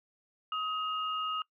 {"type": "tone pair together", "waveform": "sine", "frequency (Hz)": [1262.5, 2836], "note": ["D#6", "F7"], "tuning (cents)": [25, 26], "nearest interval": "octave + major second", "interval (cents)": 1401, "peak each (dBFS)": [-32, -38], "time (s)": [0.52, 1.42], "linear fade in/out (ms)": 2, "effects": ["noise-tail reverb RT60 0.1 s tail -22 dB re dry"]}